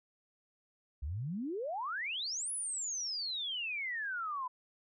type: exponential two-way sweep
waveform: sine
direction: up then down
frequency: 63.6 to 10548 to 985 Hz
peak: -35 dBFS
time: 1.02-4.48 s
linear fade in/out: 10 ms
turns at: 2.52 s
effects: none